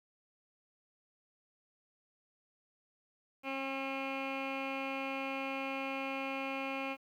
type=tone with low-pass filter; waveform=15% pulse; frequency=270 Hz; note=C#4; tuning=45 cents flat; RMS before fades=-38 dBFS; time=3.43-6.97 s; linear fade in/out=50 ms; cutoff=2400 Hz; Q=3.8; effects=11-bit